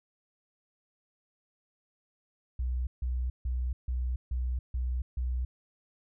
sine tone bursts, 62.3 Hz, B1, 16 cents sharp, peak -28 dBFS, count 7, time 2.59-5.45 s, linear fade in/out 5 ms, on 280 ms, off 150 ms, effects none

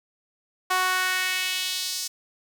sawtooth tone with high-pass filter sweep, 370 Hz, F#4, in tune, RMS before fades -26 dBFS, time 0.7-2.08 s, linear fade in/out 10 ms, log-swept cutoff 970 to 5600 Hz, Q 1.8, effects none

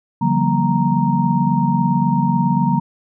sine tone cluster, 144.2 / 173.4 / 191.6 / 235.2 / 932 Hz, D3 / F3 / G3 / A#3 / A#5, -31 / -12 / -39 / +16 / -1 cents, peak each -20 dBFS, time 0.21-2.8 s, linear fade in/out 10 ms, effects none

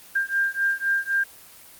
sine beating tone pair, 1593 / 1596.9 Hz, G6 / G6, +27 / +32 cents, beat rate 3.9 Hz, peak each -24 dBFS, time 0.15-1.24 s, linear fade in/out 10 ms, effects white hiss -47 dBFS RMS until 1.79 s + Opus 24 kbps

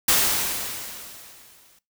white noise with exponential decay, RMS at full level -17 dBFS, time 0.08-1.79 s, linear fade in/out 5 ms, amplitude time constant 370 ms, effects noise-tail reverb RT60 0.2 s tail -19 dB re dry

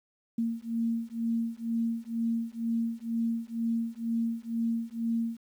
sine beating tone pair, 228.8 / 230.9 Hz, A#3 / A#3, -32 / -16 cents, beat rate 2.1 Hz, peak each -31 dBFS, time 0.38-5.37 s, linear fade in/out 5 ms, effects 10-bit

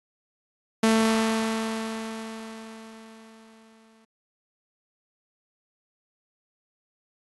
sawtooth tone with exponential decay, 222.7 Hz, A3, 21 cents sharp, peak -13 dBFS, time 0.83-4.05 s, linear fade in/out 5 ms, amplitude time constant 700 ms, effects AAC 32 kbps

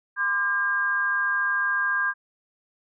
sine tone cluster, 1031 / 1185 / 1611 Hz, C6 / D6 / G6, -26 / +15 / +47 cents, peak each -31 / -31 / -22 dBFS, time 0.16-2.14 s, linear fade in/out 50 ms, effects none

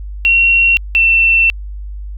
sine tone pair in turn, 2734 / 2690 Hz, F7 / E7, -37 / +34 cents, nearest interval unison, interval 29 cents, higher first, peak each -7 dBFS, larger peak neither, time 0.25-0.77 / 0.95-1.5 s, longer second, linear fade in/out 0 ms, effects added 50 Hz sine -23 dBFS peak until 2.17 s

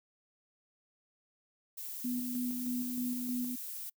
violet noise, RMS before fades -42 dBFS, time 1.77-3.9 s, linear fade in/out 10 ms
sine tone with tremolo, 246.9 Hz, B3, in tune, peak -32 dBFS, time 2.04-3.56 s, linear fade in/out 10 ms, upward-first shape square, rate 3.2 Hz, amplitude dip 35%
effects noise-tail reverb RT60 0.1 s tail -26 dB re dry

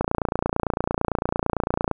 click train, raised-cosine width 1 ms, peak -7 dBFS, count 56, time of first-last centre 0.01-1.913 s, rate 28.9 Hz, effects none

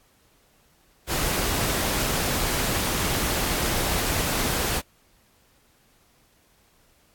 pink noise, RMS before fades -25 dBFS, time 1.07-4.82 s, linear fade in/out 50 ms, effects pink hiss -61 dBFS RMS until 7.14 s + AAC 64 kbps

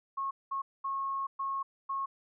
sine tone bursts at uneven times, 1090 Hz, C#6, 29 cents flat, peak -31 dBFS, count 5, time 0.17-0.31 / 0.51-0.62 / 0.84-1.27 / 1.39-1.63 / 1.89-2.06 s, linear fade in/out 10 ms, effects none

